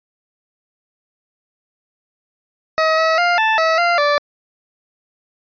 20% pulse tone with pitch steps, 636 / 644 / 701 / 880 / 647 / 693 / 583 Hz, D#5 / E5 / F5 / A5 / E5 / F5 / D5, +38 / -41 / +6 / 0 / -32 / -14 / -13 cents, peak -8 dBFS, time 2.78-4.18 s, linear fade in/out 0 ms, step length 200 ms, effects resampled to 11025 Hz

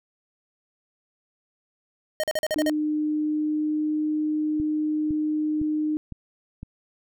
square tone bursts, 620 Hz, D#5, 6 cents flat, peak -23 dBFS, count 7, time 2.2-2.697 s, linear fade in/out 0 ms, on 35 ms, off 42 ms
sine tone with pitch glide, 303.5 to 305.6 Hz, D#4 to D#4, -43 to -31 cents, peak -22 dBFS, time 2.56-5.97 s, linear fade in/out 0 ms, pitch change +12 cents, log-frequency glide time 3.03-4.06 s
click train, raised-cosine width 5 ms, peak -23 dBFS, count 5, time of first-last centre 4.6-6.63 s, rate 1.97 Hz
effects none

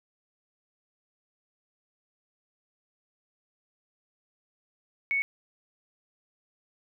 sine tone, 2217 Hz, C#7, in tune, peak -24 dBFS, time 5.11-5.22 s, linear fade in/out 0 ms, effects none

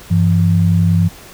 sine tone pair together, 98 / 168.85 Hz, G2 / E3, 0 / +42 cents, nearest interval major sixth, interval 942 cents, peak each -12 dBFS, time 0.1-1.09 s, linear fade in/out 20 ms, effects pink hiss -38 dBFS RMS until 1.33 s

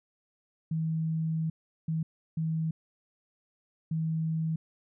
sine tone bursts at uneven times, 160.5 Hz, E3, 46 cents flat, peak -27 dBFS, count 4, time 0.71-1.5 / 1.88-2.03 / 2.37-2.71 / 3.91-4.56 s, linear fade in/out 5 ms, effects none

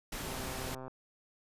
pink noise, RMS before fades -40 dBFS, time 0.12-0.75 s, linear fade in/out 5 ms
click train, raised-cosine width 1 ms, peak -31 dBFS, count 79, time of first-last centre 0.28-0.88 s, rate 130 Hz
effects resampled to 32000 Hz

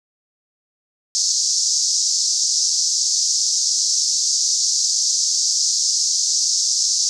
white band-pass noise, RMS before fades -19 dBFS, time 1.15-7.09 s, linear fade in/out 0 ms, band 4800 to 6700 Hz, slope 48 dB/octave, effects none

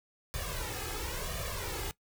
pink noise with flanger, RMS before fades -37 dBFS, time 0.34-1.91 s, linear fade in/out 0 ms, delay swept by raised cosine 1.7 to 2.4 ms, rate 0.97 Hz, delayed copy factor +0.85, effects noise-tail reverb RT60 0.1 s tail -19 dB re dry

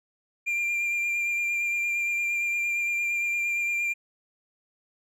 triangle tone with vibrato, 2387 Hz, D7, 28 cents sharp, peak -23 dBFS, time 0.46-3.94 s, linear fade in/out 20 ms, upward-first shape triangle, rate 8.7 Hz, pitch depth 21 cents each way, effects none

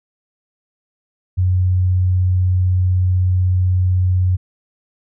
sine tone, 91.6 Hz, F#2, 17 cents flat, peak -12 dBFS, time 1.37-4.37 s, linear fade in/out 20 ms, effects none

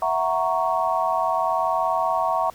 sine chord, F# dominant seventh, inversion third, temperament equal, 659.3 / 740 / 932.3 / 1108.7 Hz, E5 / F#5 / A#5 / C#6, 0 / 0 / 0 / 0 cents, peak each -25 dBFS, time 0.02-2.5 s, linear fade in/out 2 ms, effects pink hiss -49 dBFS RMS until 2.54 s

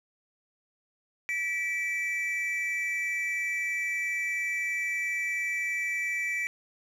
triangle tone pair together, 1948 / 2319 Hz, B6 / D7, -24 / -22 cents, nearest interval minor third, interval 302 cents, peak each -31 / -28 dBFS, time 1.29-6.47 s, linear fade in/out 0 ms, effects 10-bit

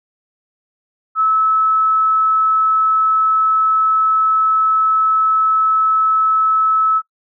sine tone, 1300 Hz, E6, 24 cents flat, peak -11 dBFS, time 1.15-7.02 s, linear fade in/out 50 ms, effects noise-tail reverb RT60 0.1 s tail -19 dB re dry

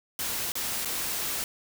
white noise with dropouts, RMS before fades -31 dBFS, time 0.19-1.44 s, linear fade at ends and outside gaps 1 ms, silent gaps 0.52-0.554 / 0.849-0.856 s, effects none

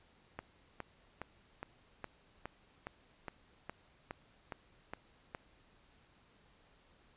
click train, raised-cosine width 0.5 ms, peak -26 dBFS, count 13, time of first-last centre 0.39-5.349 s, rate 2.42 Hz, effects pink hiss -67 dBFS RMS until 7.16 s + resampled to 8000 Hz

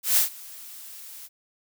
blue noise with ADSR envelope, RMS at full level -18 dBFS, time 0.03-1.29 s, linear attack 140 ms, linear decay 120 ms, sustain -24 dB, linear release 36 ms, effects none

